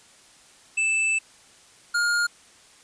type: tone pair in turn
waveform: square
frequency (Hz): 2637 / 1418.9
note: E7 / F6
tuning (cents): 0 / +27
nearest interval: major seventh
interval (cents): 1073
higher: first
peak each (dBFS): -21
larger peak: neither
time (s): 0.77-1.19 / 1.94-2.27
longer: first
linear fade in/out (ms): 10
effects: white hiss -53 dBFS RMS until 2.83 s + resampled to 22050 Hz